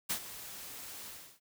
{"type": "noise with ADSR envelope", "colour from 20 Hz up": "white", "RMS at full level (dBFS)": -32, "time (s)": [0.09, 1.4], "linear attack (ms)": 15, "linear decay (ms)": 86, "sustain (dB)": -14, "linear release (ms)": 330, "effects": []}